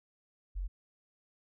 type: tone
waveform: sine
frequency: 45.46 Hz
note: F#1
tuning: 30 cents flat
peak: -33 dBFS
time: 0.55-0.68 s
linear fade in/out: 20 ms
effects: none